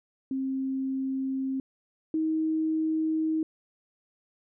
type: tone pair in turn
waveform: sine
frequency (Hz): 266.1 / 316.4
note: C4 / D#4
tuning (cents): +29 / +29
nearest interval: minor third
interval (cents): 300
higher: second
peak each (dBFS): -27 / -24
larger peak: second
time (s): 0.31-1.6 / 2.14-3.43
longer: neither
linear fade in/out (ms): 2
effects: none